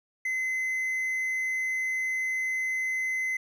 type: tone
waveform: triangle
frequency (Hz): 2047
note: C7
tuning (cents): -38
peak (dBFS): -25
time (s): 0.25-3.37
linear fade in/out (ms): 5
effects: none